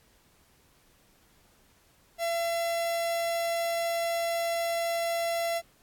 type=tone; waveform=45% pulse; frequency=676 Hz; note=E5; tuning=43 cents sharp; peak=-27 dBFS; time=2.18-5.62 s; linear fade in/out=50 ms; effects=pink hiss -63 dBFS RMS until 5.82 s + AAC 64 kbps